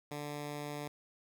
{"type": "tone", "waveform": "10% pulse", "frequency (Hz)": 146.83, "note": "D3", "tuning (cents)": 0, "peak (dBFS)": -31, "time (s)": [0.11, 0.88], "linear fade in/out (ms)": 5, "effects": []}